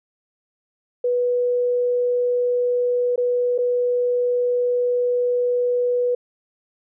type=tone with dropouts; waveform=sine; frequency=490.4 Hz; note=B4; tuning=12 cents flat; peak=-17 dBFS; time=1.04-6.15 s; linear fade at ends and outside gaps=5 ms; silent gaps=3.16-3.177 / 3.58-3.586 s; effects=none